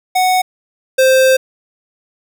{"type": "tone pair in turn", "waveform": "square", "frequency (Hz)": [740, 523.3], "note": ["F#5", "C5"], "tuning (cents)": [0, 0], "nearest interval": "tritone", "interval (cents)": 600, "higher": "first", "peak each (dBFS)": [-11, -8], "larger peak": "second", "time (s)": [[0.15, 0.42], [0.98, 1.37]], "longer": "second", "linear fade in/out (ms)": 10, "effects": []}